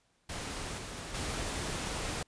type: noise with level steps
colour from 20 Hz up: pink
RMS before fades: -39 / -42 / -36 dBFS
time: 0.29-2.23 s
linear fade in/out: 5 ms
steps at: 0.78 / 1.14 s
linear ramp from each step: 5 ms
effects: pink hiss -72 dBFS RMS until 2.27 s + resampled to 22050 Hz